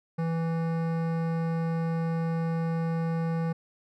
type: tone with hard clipping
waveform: sine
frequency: 164.81 Hz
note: E3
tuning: in tune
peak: -28 dBFS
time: 0.18-3.53 s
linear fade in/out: 10 ms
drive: 16 dB
effects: none